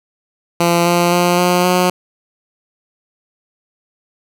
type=tone with pitch steps; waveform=10% pulse; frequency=171.4 / 173.69 / 176.02 / 178.37 / 180.75 Hz; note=F3 / F3 / F3 / F3 / F#3; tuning=-32 / -9 / +14 / +37 / -40 cents; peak=-3 dBFS; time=0.6-1.9 s; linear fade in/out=5 ms; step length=260 ms; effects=none